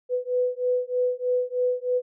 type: beating tone pair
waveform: sine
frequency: 496.4 / 499.6 Hz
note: B4 / B4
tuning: +9 / +20 cents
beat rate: 3.2 Hz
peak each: -25 / -25 dBFS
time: 0.09-2.02 s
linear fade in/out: 50 ms
effects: none